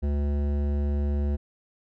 sine tone with hard clipping, 72 Hz, D2, 34 cents flat, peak -25 dBFS, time 0.02-1.37 s, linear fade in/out 20 ms, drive 14 dB, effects none

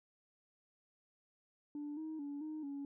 sine tone with pitch steps, 293.4 / 314.9 / 286.2 / 309.3 / 281.3 Hz, D4 / D#4 / D4 / D#4 / C#4, -2 / +21 / -45 / -10 / +26 cents, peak -39 dBFS, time 1.75-2.85 s, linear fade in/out 2 ms, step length 220 ms, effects tanh soft clip ceiling -38 dBFS

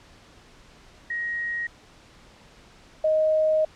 sine tone pair in turn, 1886 / 624.7 Hz, A#6 / D#5, +20 / +7 cents, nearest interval octave + perfect fifth, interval 1913 cents, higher first, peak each -26 / -18 dBFS, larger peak second, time 1.1-1.67 / 3.04-3.65 s, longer second, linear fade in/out 5 ms, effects pink hiss -52 dBFS RMS until 3.75 s + low-pass 6000 Hz 12 dB/octave

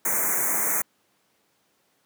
white band-stop noise, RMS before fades -24 dBFS, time 0.05-0.82 s, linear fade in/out 5 ms, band 2300 to 6100 Hz, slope 96 dB/octave, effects pink hiss -67 dBFS RMS until 2.05 s + high-pass 200 Hz 12 dB/octave

